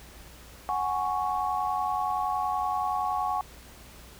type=chord; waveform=sine; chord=F# suspended second; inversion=none; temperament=equal; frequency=740 / 830.6 / 1108.7 Hz; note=F#5 / G#5 / C#6; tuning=0 / 0 / 0 cents; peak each=-30 dBFS; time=0.69-3.41 s; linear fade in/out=0 ms; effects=added 60 Hz sine -51 dBFS peak until 4.19 s + pink hiss -50 dBFS RMS until 4.19 s